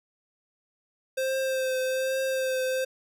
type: tone with vibrato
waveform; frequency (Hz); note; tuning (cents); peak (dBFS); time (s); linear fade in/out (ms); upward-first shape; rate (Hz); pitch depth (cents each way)
square; 523.3; C5; 0; -26; 1.17-2.85; 10; triangle; 1.2; 25
effects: none